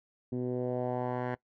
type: tone with low-pass filter sweep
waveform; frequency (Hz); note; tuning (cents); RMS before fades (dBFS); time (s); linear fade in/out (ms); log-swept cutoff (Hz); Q
10% pulse; 124.5; B2; +14; -33; 0.32-1.35; 5; 300 to 1500; 2
effects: noise-tail reverb RT60 0.1 s tail -19 dB re dry